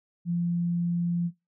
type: tone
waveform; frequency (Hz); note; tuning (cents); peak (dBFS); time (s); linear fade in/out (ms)
sine; 172.6; F3; -20; -24; 0.25-1.31; 50
effects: noise-tail reverb RT60 0.2 s tail -18 dB re dry